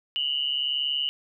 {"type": "tone pair together", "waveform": "sine", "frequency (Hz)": [2859, 3000], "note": ["F7", "F#7"], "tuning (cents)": [40, 23], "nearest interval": "minor second", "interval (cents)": 83, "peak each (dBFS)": -27, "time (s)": [0.16, 1.09], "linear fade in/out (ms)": 0, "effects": []}